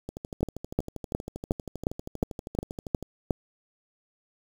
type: two click trains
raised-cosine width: 2 ms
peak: -22 / -10 dBFS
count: 38 / 9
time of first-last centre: 0.09-3.027 / 0.43-3.308 s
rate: 12.6 / 2.78 Hz
effects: 7-bit